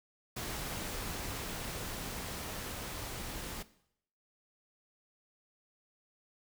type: noise with level ramp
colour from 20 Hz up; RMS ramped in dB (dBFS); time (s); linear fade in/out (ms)
pink; -39 to -42; 0.36-3.63; 10
effects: noise-tail reverb RT60 0.7 s tail -17 dB re dry